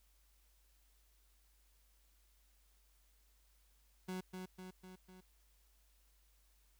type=tone with echo; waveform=30% pulse; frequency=184.9 Hz; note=F#3; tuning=1 cent flat; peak=-38 dBFS; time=4.08-4.21 s; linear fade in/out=10 ms; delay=250 ms; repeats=4; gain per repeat=-4 dB; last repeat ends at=5.21 s; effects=added 50 Hz sine -69 dBFS peak until 6.79 s + white hiss -75 dBFS RMS until 6.79 s